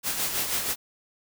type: noise with tremolo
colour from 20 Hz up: white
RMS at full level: -26 dBFS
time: 0.03-0.76 s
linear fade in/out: 50 ms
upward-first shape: sine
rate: 6.2 Hz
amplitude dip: 50%
effects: none